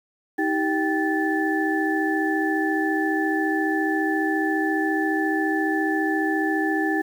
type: tone cluster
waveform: sine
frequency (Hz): 316.2 / 390.7 / 783 / 1747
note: D#4 / G4 / G5 / A6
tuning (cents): +28 / -6 / -2 / -13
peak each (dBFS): -23 / -28 / -28 / -26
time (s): 0.38-7.02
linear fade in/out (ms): 10
effects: 8-bit